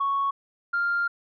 sine tone pair in turn, 1108.7 / 1396.9 Hz, C#6 / F6, 0 / 0 cents, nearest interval major third, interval 400 cents, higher second, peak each -21 dBFS, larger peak neither, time 0-0.31 / 0.73-1.08 s, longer second, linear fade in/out 10 ms, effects tanh soft clip ceiling -18 dBFS

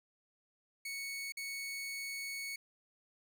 sawtooth tone with dropouts, 2218 Hz, C#7, in tune, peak -36 dBFS, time 0.85-2.56 s, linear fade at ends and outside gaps 5 ms, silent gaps 1.322-1.37 s, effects none

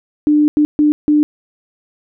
sine tone bursts at uneven times, 298.7 Hz, D4, 29 cents sharp, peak -8 dBFS, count 4, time 0.27-0.48 / 0.57-0.65 / 0.79-0.92 / 1.08-1.23 s, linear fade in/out 0 ms, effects none

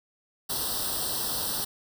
white noise with comb filter, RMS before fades -30 dBFS, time 0.49-1.65 s, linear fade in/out 10 ms, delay 0.22 ms, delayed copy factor +0.95, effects none

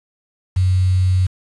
sine tone with quantisation, 92.5 Hz, F#2, in tune, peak -12 dBFS, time 0.56-1.27 s, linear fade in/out 10 ms, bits 6, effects resampled to 24000 Hz

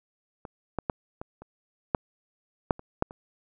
clicks, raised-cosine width 1 ms, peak -25 / -14 / -12 / -22 / -30 / -8 / -7 / -28 / -9 / -28 dBFS, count 10, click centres 0.452 / 0.787 / 0.898 / 1.215 / 1.42 / 1.948 / 2.708 / 2.794 / 3.024 / 3.109 s, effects none

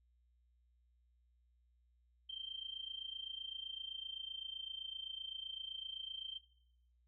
sine tone with amplitude modulation, 3136 Hz, G7, in tune, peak -40 dBFS, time 2.29-6.39 s, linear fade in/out 10 ms, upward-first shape sine, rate 27.8 Hz, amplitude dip 85%, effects noise-tail reverb RT60 0.8 s tail -18 dB re dry + added 60 Hz sine -70 dBFS peak until 7.07 s

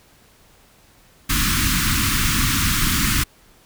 pink band-stop noise, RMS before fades -19 dBFS, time 1.29-3.24 s, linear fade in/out 10 ms, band 310 to 1100 Hz, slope 48 dB/octave, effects pink hiss -53 dBFS RMS until 3.65 s

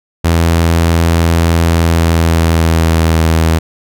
sawtooth tone with pitch glide, 83.4 to 81.21 Hz, E2 to E2, +21 to -25 cents, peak -4 dBFS, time 0.24-3.59 s, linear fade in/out 10 ms, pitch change -46 cents, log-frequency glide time 1.72-3.22 s, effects none

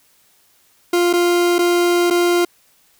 40% pulse tone with dropouts, 349.7 Hz, F4, 2 cents sharp, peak -12 dBFS, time 0.93-2.45 s, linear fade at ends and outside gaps 5 ms, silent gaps 1.13-1.135 / 1.584-1.589 / 2.102-2.107 s, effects white hiss -56 dBFS RMS until 2.99 s

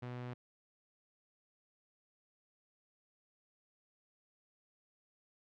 sawtooth tone with low-pass filter, 123.47 Hz, B2, in tune, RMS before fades -44 dBFS, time 0.02-0.34 s, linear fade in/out 10 ms, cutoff 2700 Hz, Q 0.72, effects none

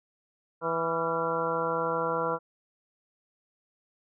harmonic tone with a mistuned harmonic, 164.81 Hz, E3, in tune, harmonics 1 / 2 / 3 / 4 / 5 / 6 / 7 / 8, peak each -39 / -39 / -30 / -36 / -39 / -33 / -36 / -33 dBFS, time 0.61-2.39 s, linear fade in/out 50 ms, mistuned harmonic 8, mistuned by +65 cents, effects none

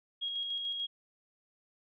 sine tone with tremolo, 3284 Hz, G#7, 20 cents flat, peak -32 dBFS, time 0.21-0.87 s, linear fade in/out 20 ms, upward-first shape square, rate 6.8 Hz, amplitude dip 30%, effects none

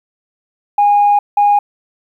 sine tone bursts at uneven times, 820 Hz, G#5, 22 cents flat, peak -6 dBFS, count 2, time 0.78-1.19 / 1.37-1.59 s, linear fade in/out 5 ms, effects tanh soft clip ceiling -4 dBFS + 8-bit

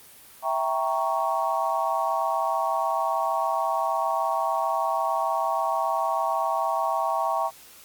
sine chord, E diminished seventh, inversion none, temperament equal with one note detuned, 657.4 / 784 / 932.3 / 1108.7 Hz, E5 / G5 / Bb5 / Db6, -5 / 0 / 0 / 0 cents, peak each -28 dBFS, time 0.42-7.51 s, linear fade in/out 50 ms, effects white hiss -49 dBFS RMS until 7.84 s + Opus 32 kbps

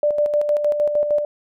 sine tone with tremolo, 591 Hz, D5, 11 cents sharp, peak -14 dBFS, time 0.03-1.25 s, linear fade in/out 2 ms, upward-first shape square, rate 6.5 Hz, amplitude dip 50%, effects none

